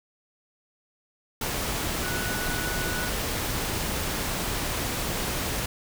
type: tone in noise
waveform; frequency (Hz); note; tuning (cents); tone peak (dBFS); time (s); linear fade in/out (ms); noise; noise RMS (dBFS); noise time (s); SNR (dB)
sine; 1476; F#6; -5; -33; 2.03-3.09; 5; pink; -29; 1.41-5.66; -7
effects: none